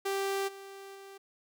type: tone with level steps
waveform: sawtooth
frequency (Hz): 392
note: G4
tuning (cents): 0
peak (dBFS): -26 / -41 / -43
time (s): 0.05-1.18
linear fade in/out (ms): 10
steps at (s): 0.47 / 0.94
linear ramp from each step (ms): 20
effects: none